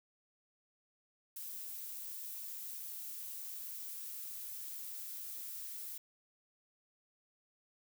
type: noise with high-pass filter sweep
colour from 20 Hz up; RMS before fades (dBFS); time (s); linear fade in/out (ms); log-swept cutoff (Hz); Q
violet; -45; 1.36-5.98; 5; 510 to 1300; 1.4
effects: none